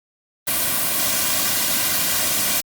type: noise with comb filter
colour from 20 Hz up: white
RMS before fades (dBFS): -20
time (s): 0.47-2.61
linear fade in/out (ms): 10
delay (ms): 2.3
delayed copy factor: -0.65
effects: Opus 32 kbps